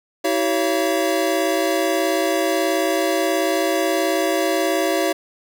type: tone cluster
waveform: square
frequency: 322.8 / 381.3 / 558 / 679 Hz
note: E4 / G4 / C#5 / F5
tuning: -36 / -48 / +11 / -49 cents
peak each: -24 dBFS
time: 0.24-5.13 s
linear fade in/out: 10 ms
effects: none